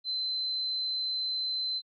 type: tone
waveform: sine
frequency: 4067 Hz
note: C8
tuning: 50 cents flat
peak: -29 dBFS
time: 0.04-1.82 s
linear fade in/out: 50 ms
effects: AAC 64 kbps